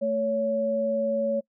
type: tone pair together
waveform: sine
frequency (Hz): 222.2 / 560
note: A3 / C#5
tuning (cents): +17 / +18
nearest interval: octave + major third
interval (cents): 1601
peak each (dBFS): -30 / -23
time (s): 0.01-1.41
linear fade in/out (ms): 20
effects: noise-tail reverb RT60 0.1 s tail -23 dB re dry